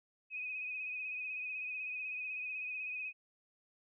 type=tone with vibrato; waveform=sine; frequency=2512 Hz; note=D#7; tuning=16 cents sharp; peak=-38 dBFS; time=0.3-3.13 s; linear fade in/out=50 ms; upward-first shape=sine; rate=16 Hz; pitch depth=37 cents each way; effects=none